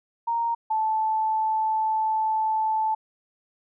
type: tone pair in turn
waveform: sine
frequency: 930 / 874.9 Hz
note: A#5 / A5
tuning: -4 / -10 cents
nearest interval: minor second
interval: 106 cents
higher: first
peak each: -22 / -21 dBFS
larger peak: second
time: 0.27-0.55 / 0.7-2.95 s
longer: second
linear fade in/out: 10 ms
effects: none